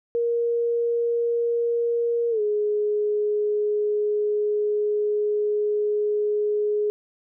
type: tone with pitch glide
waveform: sine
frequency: 470 to 418.7 Hz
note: A#4 to G#4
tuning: +14 to +14 cents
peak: -20 dBFS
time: 0.15-6.9 s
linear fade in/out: 0 ms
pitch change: -200 cents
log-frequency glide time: 2.3-2.41 s
effects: none